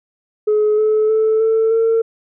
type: tone with pitch steps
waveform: sine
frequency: 424.4 / 431.3 / 438.4 / 445.5 / 452.8 Hz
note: G#4 / A4 / A4 / A4 / A4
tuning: +38 / -35 / -6 / +22 / +50 cents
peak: -10 dBFS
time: 0.47-2.02 s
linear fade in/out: 10 ms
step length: 310 ms
effects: tanh soft clip ceiling -9 dBFS